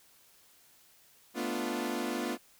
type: chord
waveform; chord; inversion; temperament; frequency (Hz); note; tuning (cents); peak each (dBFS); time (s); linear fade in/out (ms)
sawtooth; B half-diminished seventh; third; equal; 220 / 246.9 / 293.7 / 349.2; A3 / B3 / D4 / F4; 0 / 0 / 0 / 0; -36 / -32 / -35 / -33; 1.34-2.38; 50
effects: white hiss -62 dBFS RMS until 2.59 s